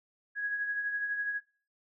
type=tone with tremolo; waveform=sine; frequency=1661.2 Hz; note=G#6; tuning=in tune; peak=-28 dBFS; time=0.35-1.41 s; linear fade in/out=50 ms; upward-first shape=triangle; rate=12 Hz; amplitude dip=50%; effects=noise-tail reverb RT60 0.5 s tail -24 dB re dry